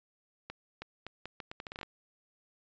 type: accelerating click train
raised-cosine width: 0.3 ms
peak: -25 dBFS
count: 13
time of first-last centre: 0.5-1.831 s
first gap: 320 ms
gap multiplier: 0.77
effects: resampled to 16000 Hz